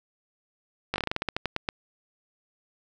slowing click train, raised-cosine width 0.3 ms, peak -11 dBFS, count 14, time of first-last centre 0.94-1.689 s, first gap 19 ms, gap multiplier 1.17, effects none

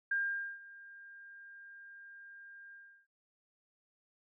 sine tone with ADSR envelope, 1603 Hz, G6, 38 cents sharp, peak -29 dBFS, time 0.11-3.07 s, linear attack 6 ms, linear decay 470 ms, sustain -21 dB, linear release 340 ms, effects none

